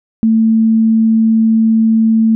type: tone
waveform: sine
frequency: 223.1 Hz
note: A3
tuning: 24 cents sharp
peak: -7 dBFS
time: 0.23-2.35 s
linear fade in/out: 0 ms
effects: none